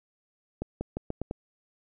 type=accelerating click train; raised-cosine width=2 ms; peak=-18 dBFS; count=6; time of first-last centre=0.62-1.311 s; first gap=190 ms; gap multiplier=0.84; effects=none